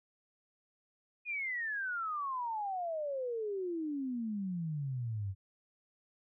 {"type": "exponential sweep", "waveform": "sine", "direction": "down", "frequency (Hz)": [2489, 93.1], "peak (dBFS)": -34, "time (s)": [1.25, 5.35], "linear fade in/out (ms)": 50, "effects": []}